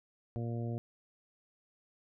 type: harmonic tone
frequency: 117.2 Hz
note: A#2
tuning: 10 cents sharp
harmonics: 1 / 2 / 3 / 4 / 5 / 6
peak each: -35 / -41 / -45 / -47 / -49 / -51 dBFS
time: 0.36-0.78 s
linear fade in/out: 0 ms
effects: none